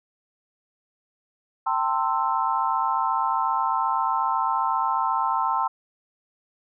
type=chord; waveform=sine; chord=A minor seventh; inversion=third; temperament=equal with one note detuned; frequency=784 / 898.5 / 1046.5 / 1318.5 Hz; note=G5 / A5 / C6 / E6; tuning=0 / +36 / 0 / 0 cents; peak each=-29 / -25 / -25 / -28 dBFS; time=1.66-5.68 s; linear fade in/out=10 ms; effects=none